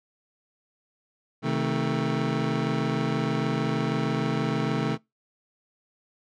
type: chord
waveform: 25% pulse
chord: A diminished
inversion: first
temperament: just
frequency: 132 / 158.4 / 220 Hz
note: C3 / Eb3 / A3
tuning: +16 / +31 / 0 cents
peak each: -25 dBFS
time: 1.42-4.98 s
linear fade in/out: 50 ms
effects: noise-tail reverb RT60 0.2 s tail -24 dB re dry + low-pass 4000 Hz 12 dB/octave

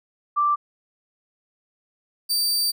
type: tone pair in turn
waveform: sine / sawtooth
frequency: 1174.7 / 4645 Hz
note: D6 / D8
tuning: 0 / -20 cents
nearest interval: 2 octaves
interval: 2380 cents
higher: second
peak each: -17 dBFS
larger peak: neither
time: 0.36-0.56 / 2.29-2.72 s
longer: second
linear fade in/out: 20 ms
effects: none

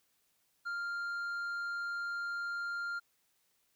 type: tone with tanh clipping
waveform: sine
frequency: 1396.9 Hz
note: F6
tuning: in tune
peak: -36 dBFS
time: 0.65-3 s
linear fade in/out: 20 ms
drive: 5 dB
effects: white hiss -75 dBFS RMS until 3.75 s

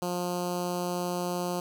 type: tone with notch filter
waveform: 10% pulse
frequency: 177.4 Hz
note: F3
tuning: 27 cents sharp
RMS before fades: -31 dBFS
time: 0.02-1.6 s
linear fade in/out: 2 ms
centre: 2100 Hz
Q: 0.81
effects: none

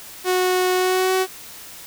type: tone with pitch glide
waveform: sawtooth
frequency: 367 to 375.6 Hz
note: F#4 to F#4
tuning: -14 to +26 cents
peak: -13 dBFS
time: 0.24-1.27 s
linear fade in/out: 50 ms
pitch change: +40 cents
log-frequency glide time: 0.75-1.15 s
effects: white hiss -39 dBFS RMS until 1.86 s

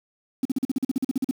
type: tone bursts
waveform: triangle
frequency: 261.6 Hz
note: C4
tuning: in tune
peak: -15 dBFS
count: 14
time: 0.43-1.311 s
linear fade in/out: 5 ms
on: 23 ms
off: 43 ms
effects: tanh soft clip ceiling -17 dBFS + 7-bit

